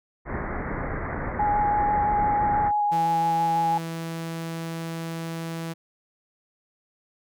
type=low-pass noise; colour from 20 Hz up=pink; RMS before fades=-30 dBFS; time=0.25-2.72 s; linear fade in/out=50 ms; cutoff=2100 Hz; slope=96 dB/octave
type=tone with vibrato; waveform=sine; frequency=831 Hz; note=G#5; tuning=1 cent sharp; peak=-20 dBFS; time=1.39-3.78 s; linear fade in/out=5 ms; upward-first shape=square; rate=6 Hz; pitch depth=11 cents each way
type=tone; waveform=sawtooth; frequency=164.81 Hz; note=E3; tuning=in tune; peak=-26 dBFS; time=2.91-5.74 s; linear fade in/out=20 ms
effects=none